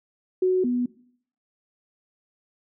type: tone pair in turn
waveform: sine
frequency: 370 / 245.7 Hz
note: F#4 / B3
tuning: 0 / -9 cents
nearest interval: perfect fifth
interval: 709 cents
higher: first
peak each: -17 / -21 dBFS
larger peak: first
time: 0.42-0.64 / 0.64-0.86 s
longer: neither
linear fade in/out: 5 ms
effects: noise-tail reverb RT60 0.6 s tail -19 dB re dry